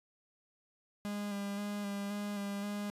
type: tone with vibrato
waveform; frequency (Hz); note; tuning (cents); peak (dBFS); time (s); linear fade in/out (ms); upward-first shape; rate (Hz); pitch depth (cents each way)
45% pulse; 203.1; G#3; -38; -36; 1.05-2.9; 0; square; 1.9; 19
effects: resampled to 32000 Hz